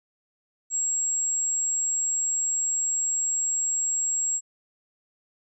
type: tone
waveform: sine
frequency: 7610 Hz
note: A#8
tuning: 35 cents sharp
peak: -23 dBFS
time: 0.7-4.41 s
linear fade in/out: 50 ms
effects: none